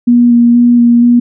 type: tone with vibrato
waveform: sine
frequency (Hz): 239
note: A#3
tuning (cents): +43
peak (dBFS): -3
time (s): 0.07-1.2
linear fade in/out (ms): 10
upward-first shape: square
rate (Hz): 2.1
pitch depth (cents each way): 12
effects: none